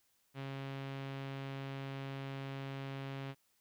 sawtooth tone with low-pass filter, 136.3 Hz, C#3, 29 cents flat, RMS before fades -43 dBFS, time 0.34-3.35 s, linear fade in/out 50 ms, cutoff 3100 Hz, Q 1.5, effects white hiss -75 dBFS RMS until 3.6 s

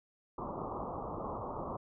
white low-pass noise, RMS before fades -40 dBFS, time 0.38-1.77 s, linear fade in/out 5 ms, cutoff 1200 Hz, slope 96 dB/octave, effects none

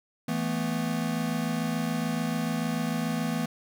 square chord, E suspended fourth, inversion none, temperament equal, 164.81 / 220 / 246.9 Hz, E3 / A3 / B3, 0 / 0 / 0 cents, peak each -32 dBFS, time 0.28-3.46 s, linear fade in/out 5 ms, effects none

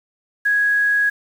sine tone with quantisation, 1661.2 Hz, G#6, in tune, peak -14 dBFS, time 0.45-1.1 s, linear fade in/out 10 ms, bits 7, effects none

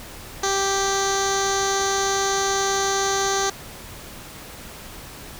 15% pulse tone with low-pass filter, 392 Hz, G4, in tune, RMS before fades -22 dBFS, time 0.43-3.5 s, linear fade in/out 5 ms, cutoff 6000 Hz, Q 4.5, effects pink hiss -39 dBFS RMS until 5.39 s

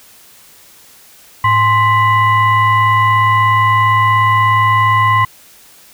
sine tone with frequency modulation, 1045 Hz, C6, 2 cents flat, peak -8 dBFS, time 1.44-5.25 s, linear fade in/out 5 ms, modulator 937 Hz, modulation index 0.86, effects white hiss -43 dBFS RMS until 5.93 s

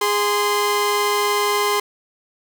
sawtooth tone pair together, 411.9 / 1038 Hz, G#4 / C6, -14 / -14 cents, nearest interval octave + major third, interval 1600 cents, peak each -16 / -16 dBFS, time 0.01-1.8 s, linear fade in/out 5 ms, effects none

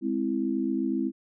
sine chord, Ab augmented, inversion none, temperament equal, 207.7 / 261.6 / 329.6 Hz, Ab3 / C4 / E4, 0 / 0 / 0 cents, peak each -31 / -28 / -29 dBFS, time 0.01-1.12 s, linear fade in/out 50 ms, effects none

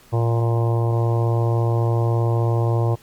harmonic tone with a mistuned harmonic, 116.54 Hz, A#2, in tune, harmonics 1 / 3 / 4 / 5 / 6 / 7 / 8 / 9, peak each -17 / -27 / -29 / -31 / -33 / -34 / -35 / -36 dBFS, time 0.12-2.96 s, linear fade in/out 20 ms, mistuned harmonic 1, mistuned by -25 cents, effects pink hiss -51 dBFS RMS until 3.02 s + Opus 48 kbps

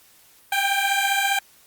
15% pulse beating tone pair, 784 / 799 Hz, G5 / G5, 0 / +33 cents, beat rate 15 Hz, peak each -16 dBFS, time 0.52-1.39 s, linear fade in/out 5 ms, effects white hiss -54 dBFS RMS until 1.66 s + Opus 48 kbps

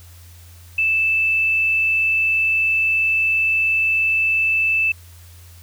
sine tone, 2637 Hz, E7, in tune, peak -15 dBFS, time 0.78-4.92 s, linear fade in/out 5 ms, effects added 86 Hz sine -41 dBFS peak until 5.62 s + white hiss -49 dBFS RMS until 5.62 s

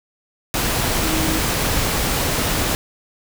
sine tone in noise, 316.7 Hz, D#4, 31 cents sharp, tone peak -23 dBFS, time 1.03-1.39 s, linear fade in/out 0 ms, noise pink, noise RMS -20 dBFS, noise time 0.54-2.75 s, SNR -6 dB, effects none

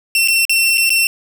sawtooth tone with dropouts, 2705 Hz, E7, 44 cents sharp, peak -8 dBFS, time 0.15-1.07 s, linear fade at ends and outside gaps 1 ms, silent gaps 0.276-0.283 / 0.452-0.495 / 0.774-0.779 / 0.894-0.903 s, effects none

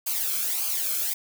blue noise with flanger, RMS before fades -27 dBFS, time 0.06-1.14 s, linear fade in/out 10 ms, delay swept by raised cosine 0.53 to 1.09 ms, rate 1.7 Hz, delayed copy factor -0.7, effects none

